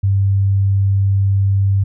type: tone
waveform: sine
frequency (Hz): 98.2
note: G2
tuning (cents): +4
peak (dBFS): -11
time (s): 0.03-1.84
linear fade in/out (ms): 10
effects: none